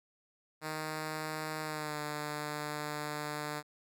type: tone with pitch glide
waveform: 5% pulse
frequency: 155.56 to 149.48 Hz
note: D#3 to D3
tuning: 0 to +31 cents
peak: -25 dBFS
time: 0.61-3.63 s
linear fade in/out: 50 ms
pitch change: -69 cents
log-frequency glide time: 1.62-1.99 s
effects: none